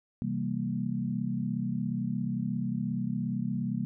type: chord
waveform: sine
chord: C dominant seventh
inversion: none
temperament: equal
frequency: 130.81 / 164.81 / 196 / 233.1 Hz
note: C3 / E3 / G3 / Bb3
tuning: 0 / 0 / 0 / 0 cents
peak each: -35 / -37 / -33 / -33 dBFS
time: 0.22-3.85 s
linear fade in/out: 0 ms
effects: none